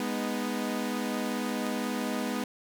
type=chord; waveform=sawtooth; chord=G# minor; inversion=none; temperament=equal with one note detuned; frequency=206.7 / 246.9 / 311.1 Hz; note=G#3 / B3 / D#4; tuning=-8 / 0 / 0 cents; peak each=-30 / -28 / -33 dBFS; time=0-2.44 s; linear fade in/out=2 ms; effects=none